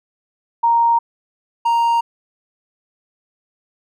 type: tone pair in turn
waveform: sine / triangle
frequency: 932 / 932 Hz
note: A#5 / A#5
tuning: -1 / -1 cents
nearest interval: unison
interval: 0 cents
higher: neither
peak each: -11 dBFS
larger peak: neither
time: 0.63-0.99 / 1.65-2.01 s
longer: neither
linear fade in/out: 10 ms
effects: none